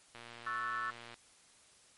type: click train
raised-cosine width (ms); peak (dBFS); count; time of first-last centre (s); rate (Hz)
0.3; -33; 118; 0.15-1.142; 118
type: chord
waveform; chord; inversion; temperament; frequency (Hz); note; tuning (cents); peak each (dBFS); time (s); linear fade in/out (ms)
sine; F# minor seventh; second; equal; 1108.7 / 1318.5 / 1480 / 1760; C#6 / E6 / F#6 / A6; 0 / 0 / 0 / 0; -41 / -38 / -43 / -41; 0.46-0.91; 10
effects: white hiss -63 dBFS RMS until 1.97 s + MP3 48 kbps